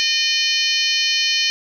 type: harmonic tone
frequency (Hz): 610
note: D#5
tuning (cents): -34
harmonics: 3 / 4 / 5 / 6 / 7 / 8 / 9 / 10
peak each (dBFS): -27 / -23 / -21 / -32 / -21 / -28 / -26 / -29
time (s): 0-1.5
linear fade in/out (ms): 0
effects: 8-bit